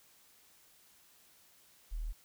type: tone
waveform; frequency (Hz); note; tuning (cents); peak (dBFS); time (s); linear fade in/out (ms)
sine; 39.06; D#1; +8; -35; 1.91-2.13; 20
effects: white hiss -64 dBFS RMS until 2.24 s